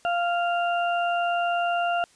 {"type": "harmonic tone", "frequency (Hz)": 696, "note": "F5", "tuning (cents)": -6, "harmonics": [1, 2, 4], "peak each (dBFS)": [-23, -29, -33], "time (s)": [0.05, 2.04], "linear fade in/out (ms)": 0, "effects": ["white hiss -58 dBFS RMS until 2.15 s", "resampled to 22050 Hz"]}